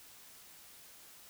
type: silence
effects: white hiss -56 dBFS RMS until 1.29 s